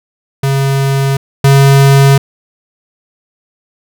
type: tone pair in turn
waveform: square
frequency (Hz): 136.8 / 137.83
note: C#3 / C#3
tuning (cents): -23 / -10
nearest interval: unison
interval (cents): 13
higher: second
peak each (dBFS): -10 / -4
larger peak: second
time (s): 0.43-1.17 / 1.44-2.18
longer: neither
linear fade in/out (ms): 5
effects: none